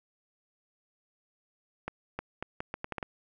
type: accelerating click train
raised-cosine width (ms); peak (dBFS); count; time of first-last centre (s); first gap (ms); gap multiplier
0.5; -19; 9; 1.88-3.028; 310; 0.76
effects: none